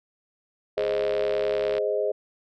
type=chord; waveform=sine; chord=Ab major; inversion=none; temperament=equal; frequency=415.3 / 523.3 / 622.3 Hz; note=Ab4 / C5 / Eb5; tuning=0 / 0 / 0 cents; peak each=-26 / -28 / -27 dBFS; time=0.77-2.12 s; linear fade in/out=10 ms
type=click train; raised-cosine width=0.3 ms; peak=-18 dBFS; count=71; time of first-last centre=0.78-1.781 s; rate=69.9 Hz
effects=none